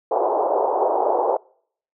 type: band-pass noise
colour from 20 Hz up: white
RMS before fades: -20 dBFS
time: 0.11-1.37 s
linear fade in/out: 5 ms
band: 370 to 910 Hz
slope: 48 dB/octave
effects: noise-tail reverb RT60 0.6 s tail -26 dB re dry